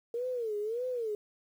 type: tone with vibrato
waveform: sine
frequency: 458.7 Hz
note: A#4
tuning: 28 cents flat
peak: -31 dBFS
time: 0.14-1.15 s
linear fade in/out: 2 ms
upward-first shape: sine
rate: 1.7 Hz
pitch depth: 180 cents each way
effects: 10-bit